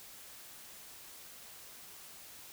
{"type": "silence", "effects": ["white hiss -52 dBFS RMS until 2.52 s"]}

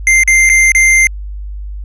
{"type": "tone with dropouts", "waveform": "square", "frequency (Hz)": 2093, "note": "C7", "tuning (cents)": 0, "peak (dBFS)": -6, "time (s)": [0.07, 1.07], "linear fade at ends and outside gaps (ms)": 1, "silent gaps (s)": [[0.235, 0.276], [0.492, 0.498], [0.719, 0.749]], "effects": ["added 50 Hz sine -21 dBFS peak until 1.84 s", "resampled to 24000 Hz"]}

